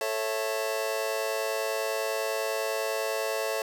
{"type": "chord", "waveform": "sawtooth", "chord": "A major", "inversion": "none", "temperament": "just", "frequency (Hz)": [440, 550, 660], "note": ["A4", "C#5", "E5"], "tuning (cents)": [0, -14, 2], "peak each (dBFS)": -28, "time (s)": [0.01, 3.62], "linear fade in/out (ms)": 2, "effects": []}